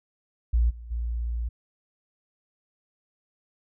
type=tone with level steps; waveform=sine; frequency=58.27 Hz; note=A#1; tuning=in tune; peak=-18 / -38 / -26 dBFS; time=0.53-1.49 s; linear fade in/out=10 ms; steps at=0.69 / 0.9 s; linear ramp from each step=20 ms; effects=none